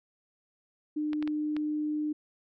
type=tone; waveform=sine; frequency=302 Hz; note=D4; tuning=48 cents sharp; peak=-28 dBFS; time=0.96-2.13 s; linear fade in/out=10 ms
type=clicks; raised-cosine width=0.3 ms; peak=-24 dBFS; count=4; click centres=1.132 / 1.226 / 1.276 / 1.566 s
effects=none